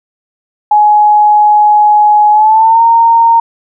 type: tone with pitch glide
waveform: sine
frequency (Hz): 840 to 921.3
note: G#5 to A#5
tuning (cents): +19 to -21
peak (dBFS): -3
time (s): 0.71-3.4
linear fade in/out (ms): 5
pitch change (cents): +160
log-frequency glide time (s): 2.31-2.82
effects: none